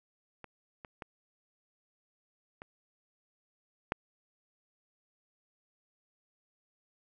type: clicks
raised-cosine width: 0.5 ms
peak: -30 / -30 / -26 / -29 / -14 dBFS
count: 5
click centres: 0.443 / 0.848 / 1.022 / 2.619 / 3.921 s
effects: none